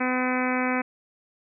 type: harmonic tone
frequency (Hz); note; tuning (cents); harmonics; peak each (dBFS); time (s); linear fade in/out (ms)
253.5; B3; +45; 1 / 2 / 3 / 4 / 5 / 6 / 7 / 8 / 9 / 10; -26 / -31 / -32 / -33 / -34 / -33 / -36 / -34 / -33 / -38; 0-0.82; 10
effects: none